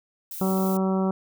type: noise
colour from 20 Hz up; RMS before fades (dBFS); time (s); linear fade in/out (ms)
violet; -36; 0.31-0.77; 2
type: harmonic tone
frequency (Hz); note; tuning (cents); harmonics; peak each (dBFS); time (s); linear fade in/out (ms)
190; F#3; +46; 1 / 2 / 3 / 4 / 5 / 6 / 7; -22 / -28 / -32 / -34 / -36 / -38 / -39; 0.41-1.11; 2
effects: none